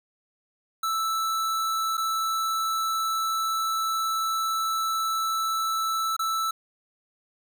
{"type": "tone with dropouts", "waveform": "square", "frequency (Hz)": 1318.5, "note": "E6", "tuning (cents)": 0, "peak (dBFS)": -25, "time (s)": [0.83, 6.51], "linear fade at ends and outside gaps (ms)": 5, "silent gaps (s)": [[1.971, 1.977], [6.166, 6.192]], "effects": []}